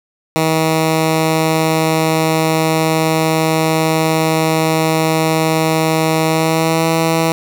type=tone with pitch glide; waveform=10% pulse; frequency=159.6 to 163.05 Hz; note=D#3 to E3; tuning=+44 to -19 cents; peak=-4 dBFS; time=0.36-7.32 s; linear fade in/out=0 ms; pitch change=+37 cents; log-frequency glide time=6.26-6.87 s; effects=none